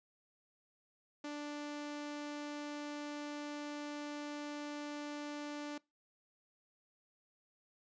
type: tone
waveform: sawtooth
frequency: 293.7 Hz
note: D4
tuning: in tune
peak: -37 dBFS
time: 1.24-5.78 s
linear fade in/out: 5 ms
effects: noise-tail reverb RT60 0.2 s tail -22 dB re dry + resampled to 16000 Hz